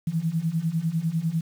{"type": "beating tone pair", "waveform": "sine", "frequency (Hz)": [157.7, 167.7], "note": ["D#3", "E3"], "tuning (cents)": [24, 30], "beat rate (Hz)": 10, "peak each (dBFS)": [-27, -25], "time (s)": [0.07, 1.41], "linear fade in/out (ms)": 5, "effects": ["8-bit"]}